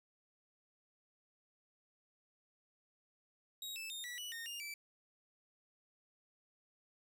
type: tone with pitch steps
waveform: sawtooth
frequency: 3797 / 2633 / 3668 / 1948 / 2950 / 1840 / 2820 / 2321 Hz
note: A#7 / E7 / A#7 / B6 / F#7 / A#6 / F7 / D7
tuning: +31 / -3 / -29 / -24 / -6 / -23 / +16 / -21 cents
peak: -40 dBFS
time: 3.62-4.74 s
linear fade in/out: 2 ms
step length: 140 ms
effects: none